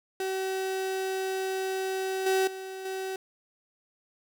35% pulse tone with level steps, 380.5 Hz, F#4, 48 cents sharp, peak -27 / -21 / -35 / -30 dBFS, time 0.2-3.16 s, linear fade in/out 2 ms, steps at 2.26 / 2.47 / 2.85 s, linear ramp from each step 5 ms, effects none

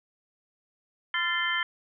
sine tone cluster, 1025 / 1374 / 1763 / 2083 / 3112 Hz, C6 / F6 / A6 / C7 / G7, -36 / -29 / +3 / -8 / -13 cents, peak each -35 / -33 / -29 / -31 / -32 dBFS, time 1.14-1.63 s, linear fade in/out 2 ms, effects none

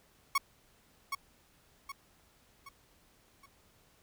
30% pulse tone with echo, 1108.7 Hz, C#6, in tune, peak -23 dBFS, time 0.35-0.38 s, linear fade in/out 5 ms, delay 770 ms, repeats 4, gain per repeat -7 dB, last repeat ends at 3.46 s, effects pink hiss -66 dBFS RMS until 4.02 s

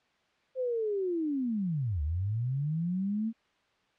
sine linear two-way sweep, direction down then up, 526 to 70.7 to 229.5 Hz, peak -28 dBFS, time 0.55-3.33 s, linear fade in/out 50 ms, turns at 2.02 s, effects white hiss -69 dBFS RMS until 3.98 s + low-pass 3000 Hz 12 dB/octave

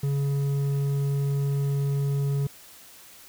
triangle tone with hard clipping, 140 Hz, C#3, 18 cents sharp, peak -24 dBFS, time 0.03-2.47 s, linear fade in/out 5 ms, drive 9 dB, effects white hiss -49 dBFS RMS until 3.28 s

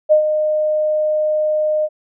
sine tone with ADSR envelope, 613 Hz, D#5, 26 cents flat, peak -6 dBFS, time 0.09-1.89 s, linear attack 29 ms, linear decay 100 ms, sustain -8 dB, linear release 47 ms, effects none

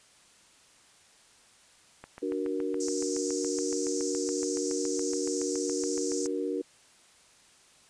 click train, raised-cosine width 0.5 ms, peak -28 dBFS, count 31, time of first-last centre 2.04-6.259 s, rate 7.11 Hz
sine chord, D augmented, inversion none, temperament equal with one note detuned, 293.7 / 370 / 469.1 Hz, D4 / F#4 / A#4, 0 / 0 / +11 cents, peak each -33 / -33 / -33 dBFS, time 2.22-6.62 s, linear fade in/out 10 ms
pink band-pass noise, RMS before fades -38 dBFS, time 2.8-6.27 s, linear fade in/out 5 ms, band 5500 to 7800 Hz, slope 48 dB/octave
effects white hiss -59 dBFS RMS until 7.89 s + resampled to 22050 Hz

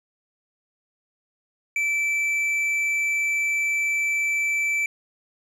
sine tone with tanh clipping, 2323 Hz, D7, 20 cents flat, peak -22 dBFS, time 1.76-4.86 s, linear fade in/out 2 ms, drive 6 dB, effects none

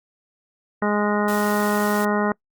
harmonic tone, 207.7 Hz, G#3, in tune, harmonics 1 / 2 / 3 / 4 / 5 / 6 / 7 / 9, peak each -22 / -25 / -27 / -28 / -29 / -30 / -30 / -32 dBFS, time 0.82-2.32 s, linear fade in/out 2 ms
white noise, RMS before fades -34 dBFS, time 1.28-2.05 s, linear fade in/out 2 ms
effects noise-tail reverb RT60 0.1 s tail -26 dB re dry + Opus 48 kbps

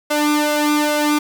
sawtooth tone with flanger, 298 Hz, D4, 25 cents sharp, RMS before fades -17 dBFS, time 0.1-1.19 s, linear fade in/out 10 ms, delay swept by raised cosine 1.9 to 2.53 ms, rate 2.4 Hz, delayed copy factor +0.75, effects 8-bit

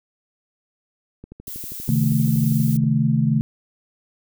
click train, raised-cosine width 3 ms, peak -25 dBFS, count 21, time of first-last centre 1.24-2.84 s, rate 12.5 Hz
violet noise, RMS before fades -33 dBFS, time 1.47-2.77 s, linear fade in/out 2 ms
sine chord, A diminished, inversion first, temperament equal with one note detuned, 133.25 / 155.56 / 220 Hz, C3 / Eb3 / A3, +32 / 0 / 0 cents, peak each -20 dBFS, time 1.89-3.41 s, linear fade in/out 0 ms
effects none

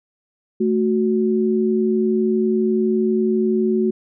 sine tone pair together, 220 / 369.3 Hz, A3 / F#4, 0 / -3 cents, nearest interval major sixth, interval 897 cents, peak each -18 dBFS, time 0.6-3.91 s, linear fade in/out 10 ms, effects none

